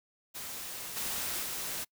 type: noise with level steps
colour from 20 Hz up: white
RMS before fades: -41 / -35 / -37 dBFS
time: 0.34-1.85 s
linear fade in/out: 20 ms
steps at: 0.96 / 1.42 s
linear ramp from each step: 10 ms
effects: noise-tail reverb RT60 0.1 s tail -26 dB re dry